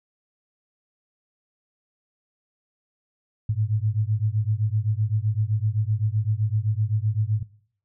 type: beating tone pair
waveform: sine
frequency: 103.83 / 111.63 Hz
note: G#2 / A2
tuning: 0 / +25 cents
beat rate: 7.8 Hz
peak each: -24 dBFS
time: 3.49-7.43 s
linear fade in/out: 5 ms
effects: noise-tail reverb RT60 0.6 s tail -22 dB re dry